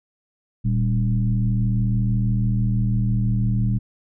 sine tone with frequency modulation, 116.54 Hz, A#2, in tune, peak -17 dBFS, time 0.64-3.79 s, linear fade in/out 20 ms, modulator 79.7 Hz, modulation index 0.94, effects none

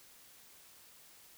silence, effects white hiss -59 dBFS RMS until 1.37 s

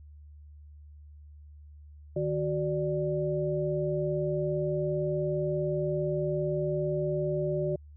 sine tone cluster, 153.7 / 371.1 / 589 Hz, D#3 / F#4 / D5, -21 / +5 / +5 cents, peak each -31 dBFS, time 2.16-7.76 s, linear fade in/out 5 ms, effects added 74 Hz sine -47 dBFS peak until 7.96 s

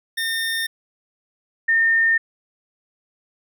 25% pulse / sine tone pair in turn, 1819 / 1819 Hz, A#6 / A#6, -43 / -43 cents, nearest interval unison, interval 0 cents, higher neither, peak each -18 / -14 dBFS, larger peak second, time 0.17-0.67 / 1.68-2.18 s, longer neither, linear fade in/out 10 ms, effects none

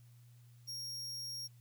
40% pulse tone, 5580 Hz, F8, 2 cents flat, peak -40 dBFS, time 0.67-1.48 s, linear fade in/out 20 ms, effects added 120 Hz sine -57 dBFS peak until 1.6 s + white hiss -72 dBFS RMS until 1.6 s

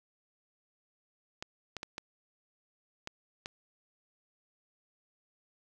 clicks, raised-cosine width 0.2 ms, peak -21 dBFS, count 6, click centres 1.425 / 1.767 / 1.831 / 1.981 / 3.074 / 3.459 s, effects none

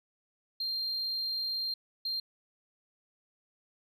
sine tone bursts at uneven times, 4186 Hz, C8, in tune, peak -29 dBFS, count 2, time 0.6-1.74 / 2.05-2.2 s, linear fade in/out 5 ms, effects tanh soft clip ceiling -29 dBFS

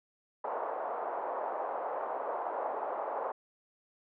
pink band-pass noise, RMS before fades -36 dBFS, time 0.44-3.32 s, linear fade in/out 5 ms, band 540 to 1000 Hz, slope 24 dB/octave, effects none

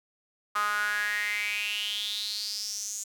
sawtooth tone with high-pass filter sweep, 207.7 Hz, G#3, in tune, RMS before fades -31 dBFS, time 0.55-3.04 s, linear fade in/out 10 ms, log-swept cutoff 1200 to 7000 Hz, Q 7.6, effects none

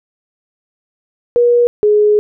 sine tone pair in turn, 480.3 / 419.3 Hz, B4 / G#4, -48 / +17 cents, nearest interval major second, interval 235 cents, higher first, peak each -7 dBFS, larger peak neither, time 1.36-1.67 / 1.83-2.19 s, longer second, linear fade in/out 0 ms, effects none

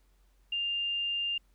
sine tone, 2800 Hz, F7, 4 cents sharp, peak -29 dBFS, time 0.52-1.38 s, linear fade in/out 5 ms, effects added 46 Hz sine -62 dBFS peak until 1.54 s + pink hiss -73 dBFS RMS until 1.54 s

